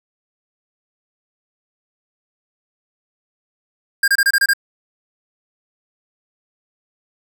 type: tone bursts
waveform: square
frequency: 1609 Hz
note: G6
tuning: 45 cents sharp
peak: -12 dBFS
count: 7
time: 4.03-4.535 s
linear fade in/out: 5 ms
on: 49 ms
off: 27 ms
effects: none